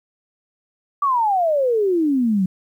sine exponential sweep, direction down, 1174.7 to 180 Hz, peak -15 dBFS, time 1.02-2.46 s, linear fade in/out 5 ms, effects 9-bit

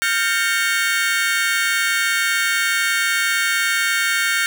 35% pulse chord, G half-diminished seventh, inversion third, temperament equal with one note detuned, 1396.9 / 1568 / 1824.2 / 2217 Hz, F6 / G6 / Bb6 / Db7, 0 / 0 / -38 / 0 cents, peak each -21 dBFS, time 0.02-4.46 s, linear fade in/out 0 ms, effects none

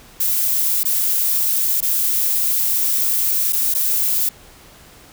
violet noise with dropouts, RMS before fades -18 dBFS, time 0.2-4.29 s, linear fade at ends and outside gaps 5 ms, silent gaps 0.834-0.852 / 1.806-1.825 / 3.525-3.529 / 3.74-3.748 s, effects pink hiss -45 dBFS RMS until 5.12 s

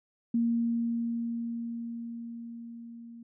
sine tone with level ramp, 233.1 Hz, A#3, in tune, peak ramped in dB -23 to -44 dBFS, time 0.34-3.23 s, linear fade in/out 5 ms, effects none

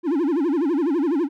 triangle tone with vibrato, 310 Hz, D#4, 6 cents flat, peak -16 dBFS, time 0.03-1.29 s, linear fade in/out 50 ms, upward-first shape sine, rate 12 Hz, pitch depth 250 cents each way, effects none

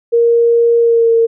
sine tone with pitch glide, 467.9 to 458.3 Hz, A#4 to A#4, +6 to -29 cents, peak -7 dBFS, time 0.12-1.27 s, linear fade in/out 20 ms, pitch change -35 cents, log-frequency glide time 0.79-1.11 s, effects none

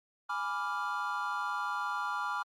triangle chord, G# diminished seventh, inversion none, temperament equal, 830.6 / 987.8 / 1174.7 / 1396.9 Hz, G#5 / B5 / D6 / F6, 0 / 0 / 0 / 0 cents, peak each -38 / -36 / -35 / -35 dBFS, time 0.29-2.43 s, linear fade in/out 10 ms, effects Opus 48 kbps

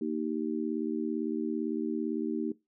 harmonic tone, 77.78 Hz, D#2, in tune, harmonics 3 / 4 / 5, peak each -33 / -33 / -36 dBFS, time 0.01-2.52 s, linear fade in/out 5 ms, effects noise-tail reverb RT60 0.2 s tail -19 dB re dry

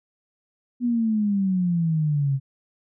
sine exponential sweep, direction down, 246.9 to 133.5 Hz, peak -19 dBFS, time 0.8-2.4 s, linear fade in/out 50 ms, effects none

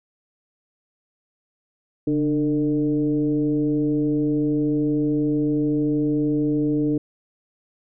sine tone with frequency modulation, 297.8 Hz, D4, 24 cents sharp, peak -18 dBFS, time 2.07-6.98 s, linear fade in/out 5 ms, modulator 156 Hz, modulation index 0.76, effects none

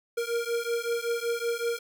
square beating tone pair, 466.2 / 471.5 Hz, A#4 / A#4, 0 / +20 cents, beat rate 5.3 Hz, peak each -31 dBFS, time 0.17-1.79 s, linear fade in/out 10 ms, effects none

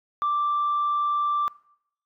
sine tone, 1174.7 Hz, D6, in tune, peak -20 dBFS, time 0.22-1.48 s, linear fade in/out 0 ms, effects noise-tail reverb RT60 0.7 s tail -22 dB re dry + tanh soft clip ceiling -18 dBFS

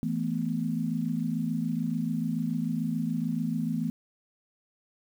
sine chord, E suspended fourth, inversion none, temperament equal, 164.81 / 220 / 246.9 Hz, E3 / A3 / B3, 0 / 0 / 0 cents, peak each -31 dBFS, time 0.03-3.9 s, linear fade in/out 0 ms, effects 9-bit

